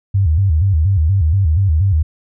sine tone with vibrato, 87.4 Hz, F2, 2 cents sharp, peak -10 dBFS, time 0.14-2.03 s, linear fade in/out 10 ms, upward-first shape square, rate 4.2 Hz, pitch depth 200 cents each way, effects none

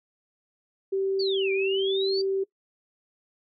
sine tone, 387.4 Hz, G4, 20 cents flat, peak -23 dBFS, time 0.92-2.44 s, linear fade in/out 10 ms
sine exponential two-way sweep, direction down then up, 4699 to 2336 to 4699 Hz, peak -29 dBFS, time 1.19-2.22 s, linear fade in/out 10 ms, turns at 1.52 s
effects noise-tail reverb RT60 0.1 s tail -21 dB re dry

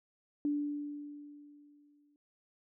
sine tone with exponential decay, 291.8 Hz, D4, 11 cents flat, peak -28 dBFS, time 0.45-2.16 s, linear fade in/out 1 ms, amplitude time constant 370 ms, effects none

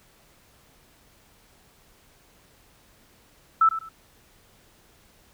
sine tone with echo, 1318.5 Hz, E6, in tune, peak -14 dBFS, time 3.61-3.69 s, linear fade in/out 5 ms, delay 100 ms, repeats 2, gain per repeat -12 dB, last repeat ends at 3.89 s, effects pink hiss -58 dBFS RMS until 5.33 s

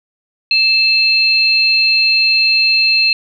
sine tone pair together, 2637 / 4186 Hz, E7 / C8, 0 / 0 cents, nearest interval minor sixth, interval 800 cents, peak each -12 dBFS, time 0.51-3.13 s, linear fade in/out 2 ms, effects none

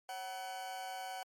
40% pulse tone with amplitude modulation, 753 Hz, F#5, 30 cents sharp, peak -37 dBFS, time 0.09-1.23 s, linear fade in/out 2 ms, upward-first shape sine, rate 210 Hz, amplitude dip 65%, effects MP3 64 kbps

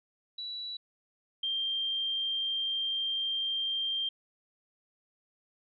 sine tone pair in turn, 3933 / 3176 Hz, B7 / G7, -8 / +22 cents, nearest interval major third, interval 370 cents, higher first, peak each -36 / -29 dBFS, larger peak second, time 0.38-0.77 / 1.43-4.09 s, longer second, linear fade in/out 5 ms, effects none

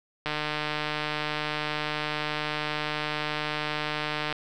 click train, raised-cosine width 0.3 ms, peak -13 dBFS, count 615, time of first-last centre 0.26-4.326 s, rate 151 Hz, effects none

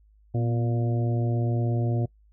harmonic tone with a mistuned harmonic, 117.8 Hz, A#2, 19 cents sharp, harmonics 1 / 2 / 3 / 4 / 5 / 6, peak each -23 / -33 / -33 / -40 / -38 / -40 dBFS, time 0.34-2.06 s, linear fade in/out 10 ms, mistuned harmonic 2, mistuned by +60 cents, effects noise-tail reverb RT60 0.1 s tail -22 dB re dry + added 52 Hz sine -55 dBFS peak until 2.32 s

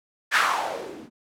violet noise with low-pass filter sweep, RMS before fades -25 dBFS, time 0.31-1.1 s, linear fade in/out 50 ms, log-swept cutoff 1800 to 220 Hz, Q 3.4, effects none

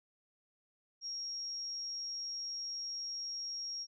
sine tone, 5588 Hz, F8, in tune, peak -38 dBFS, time 1.01-3.87 s, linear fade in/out 50 ms, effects none

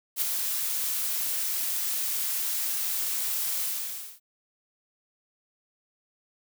blue noise with ADSR envelope, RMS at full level -24 dBFS, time 0.16-4.2 s, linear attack 58 ms, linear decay 7 ms, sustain -5 dB, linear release 580 ms, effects none

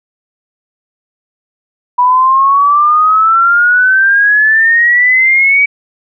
sine exponential sweep, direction up, 979 to 2282 Hz, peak -5 dBFS, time 1.98-5.66 s, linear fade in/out 10 ms, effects none

